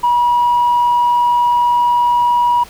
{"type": "tone with tanh clipping", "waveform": "triangle", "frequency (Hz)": 965, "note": "B5", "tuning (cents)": -40, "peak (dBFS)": -10, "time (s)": [0.03, 2.64], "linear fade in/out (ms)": 10, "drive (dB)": 5, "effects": ["pink hiss -39 dBFS RMS until 2.69 s"]}